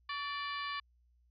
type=harmonic tone with a mistuned harmonic; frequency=587.3 Hz; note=D5; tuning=in tune; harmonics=2 / 3 / 4 / 5 / 6 / 7 / 8; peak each=-39 / -43 / -45 / -47 / -49 / -50 / -51 dBFS; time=0.09-0.8 s; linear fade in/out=5 ms; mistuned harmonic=2; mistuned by=-60 cents; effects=added 60 Hz sine -66 dBFS peak until 1.3 s